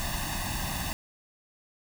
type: noise with comb filter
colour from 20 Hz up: pink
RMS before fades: -32 dBFS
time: 0-0.93 s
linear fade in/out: 0 ms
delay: 1.1 ms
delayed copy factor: +0.95
effects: none